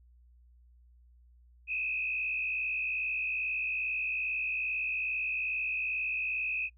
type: tone with frequency modulation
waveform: sine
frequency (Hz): 2542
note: D#7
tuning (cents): +36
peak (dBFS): -30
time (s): 1.67-6.7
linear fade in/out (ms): 50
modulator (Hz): 62.4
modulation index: 1.4
effects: noise-tail reverb RT60 0.1 s tail -26 dB re dry + added 60 Hz sine -57 dBFS peak until 6.77 s